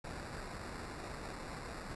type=noise with sample-and-hold; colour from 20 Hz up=pink; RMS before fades=-45 dBFS; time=0.04-1.95 s; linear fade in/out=5 ms; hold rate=3150 Hz; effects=resampled to 24000 Hz